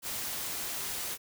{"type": "noise", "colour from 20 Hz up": "white", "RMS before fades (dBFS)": -36, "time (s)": [0.02, 1.18], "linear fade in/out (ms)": 50, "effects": []}